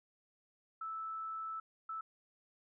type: tone bursts at uneven times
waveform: sine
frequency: 1314 Hz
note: E6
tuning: 6 cents flat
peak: -39 dBFS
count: 2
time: 0.81-1.6 / 1.89-2.01 s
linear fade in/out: 5 ms
effects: none